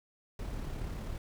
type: noise with amplitude modulation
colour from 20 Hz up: brown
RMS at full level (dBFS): -37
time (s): 0.39-1.18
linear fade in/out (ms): 2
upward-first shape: sine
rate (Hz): 35.6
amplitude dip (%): 30
effects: none